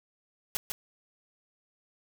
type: noise with echo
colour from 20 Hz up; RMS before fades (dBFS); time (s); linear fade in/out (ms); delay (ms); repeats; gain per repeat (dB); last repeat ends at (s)
white; -31; 0.55-0.57; 0; 150; 1; -4; 0.72
effects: none